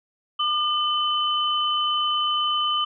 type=tone pair together; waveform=sine; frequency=1204 / 3034 Hz; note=D6 / F#7; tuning=+43 / +43 cents; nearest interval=octave + major third; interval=1600 cents; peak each=-23 dBFS; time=0.39-2.85 s; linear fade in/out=10 ms; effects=none